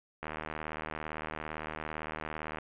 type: click train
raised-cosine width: 0.5 ms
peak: -22 dBFS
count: 184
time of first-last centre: 0.23-2.585 s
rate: 77.7 Hz
effects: resampled to 8000 Hz + 10-bit